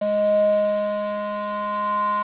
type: tone with band-pass filter sweep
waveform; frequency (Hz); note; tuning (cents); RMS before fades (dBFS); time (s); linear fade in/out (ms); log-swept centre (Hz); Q
square; 207.7; G#3; 0; -22; 0.01-2.23; 10; 550 to 1100; 6.7
effects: resampled to 8000 Hz + 7-bit